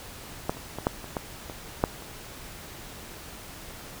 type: clicks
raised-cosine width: 1 ms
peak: -11 / -27 / -19 / -8 / -26 / -14 / -22 / -6 / -28 dBFS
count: 9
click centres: 0.495 / 0.57 / 0.786 / 0.869 / 1.043 / 1.168 / 1.498 / 1.839 / 2.023 s
effects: pink hiss -43 dBFS RMS until 4 s